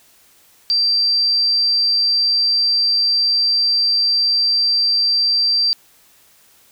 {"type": "tone", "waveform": "sine", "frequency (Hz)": 4699, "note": "D8", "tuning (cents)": 0, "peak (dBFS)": -13, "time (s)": [0.7, 5.73], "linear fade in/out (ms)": 0, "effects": ["white hiss -52 dBFS RMS until 6.71 s"]}